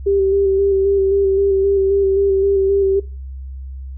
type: tone with vibrato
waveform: sine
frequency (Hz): 392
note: G4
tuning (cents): 0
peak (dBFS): -12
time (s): 0.06-3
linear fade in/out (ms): 10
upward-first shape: square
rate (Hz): 3.8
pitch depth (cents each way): 20
effects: noise-tail reverb RT60 0.3 s tail -20 dB re dry + added 66 Hz sine -27 dBFS peak until 3.97 s